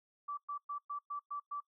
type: tone bursts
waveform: sine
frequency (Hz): 1159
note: D6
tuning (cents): -23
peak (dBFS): -37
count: 7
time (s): 0.28-1.605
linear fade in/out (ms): 10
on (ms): 95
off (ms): 110
effects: noise-tail reverb RT60 0.1 s tail -22 dB re dry